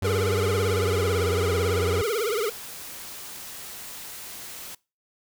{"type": "tone with pitch glide", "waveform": "40% pulse", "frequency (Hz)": [95, 89.67], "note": ["F#2", "F2"], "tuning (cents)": [46, 46], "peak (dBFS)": -24, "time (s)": [0.02, 2.02], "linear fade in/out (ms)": 5, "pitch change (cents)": -100, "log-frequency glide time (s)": [0.6, 1.27]}
{"type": "tone with vibrato", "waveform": "square", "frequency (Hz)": 440.2, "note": "A4", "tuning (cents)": 1, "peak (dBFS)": -24, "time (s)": [0.04, 2.5], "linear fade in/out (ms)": 10, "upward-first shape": "triangle", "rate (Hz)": 18, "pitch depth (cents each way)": 190}
{"type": "noise", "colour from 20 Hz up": "white", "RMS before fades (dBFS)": -39, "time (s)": [2.03, 4.75], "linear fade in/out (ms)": 5}
{"effects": ["noise-tail reverb RT60 0.3 s tail -23 dB re dry"]}